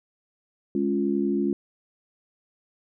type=chord; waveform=sine; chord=Db major; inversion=second; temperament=equal; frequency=207.7 / 277.2 / 349.2 Hz; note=Ab3 / Db4 / F4; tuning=0 / 0 / 0 cents; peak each=-26 dBFS; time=0.75-1.53 s; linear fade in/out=2 ms; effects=none